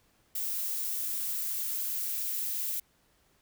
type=noise with high-pass filter sweep; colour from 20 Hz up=violet; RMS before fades=-33 dBFS; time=0.35-2.8 s; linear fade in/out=5 ms; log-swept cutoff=670 to 1900 Hz; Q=1.2; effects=pink hiss -68 dBFS RMS until 3.41 s